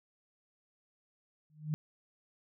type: tone with exponential growth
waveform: sine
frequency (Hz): 153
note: D#3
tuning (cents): -29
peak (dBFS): -27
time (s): 1.5-1.74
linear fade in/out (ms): 0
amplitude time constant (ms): 52
effects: none